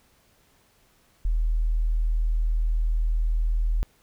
sine tone, 40.02 Hz, D#1, 50 cents sharp, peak -20 dBFS, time 1.25-3.83 s, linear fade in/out 0 ms, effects pink hiss -62 dBFS RMS until 4.02 s

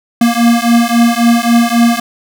square beating tone pair, 233.1 / 236.8 Hz, A#3 / A#3, 0 / +27 cents, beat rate 3.7 Hz, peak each -11 dBFS, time 0.21-2 s, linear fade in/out 5 ms, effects none

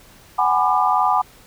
sine chord, G# half-diminished seventh, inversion third, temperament just, 747.5 / 830.6 / 996.7 / 1196.1 Hz, F#5 / G#5 / B5 / D6, +17 / 0 / +16 / +31 cents, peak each -20 dBFS, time 0.38-1.22 s, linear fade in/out 10 ms, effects pink hiss -48 dBFS RMS until 1.46 s

